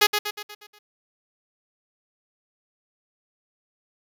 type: tone with echo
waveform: 5% pulse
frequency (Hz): 417.3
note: G#4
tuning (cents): +8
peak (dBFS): -3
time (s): 0.01-0.07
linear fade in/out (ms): 10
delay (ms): 120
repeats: 6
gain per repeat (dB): -6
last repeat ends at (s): 0.79
effects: none